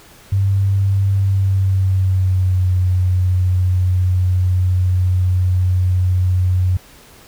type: tone with pitch glide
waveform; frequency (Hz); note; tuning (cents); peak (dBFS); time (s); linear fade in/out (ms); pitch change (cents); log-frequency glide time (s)
sine; 98 to 91.44; G2 to F#2; 0 to -20; -12; 0.32-6.77; 5; -120; 1.14-2.73
effects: pink hiss -44 dBFS RMS until 7.27 s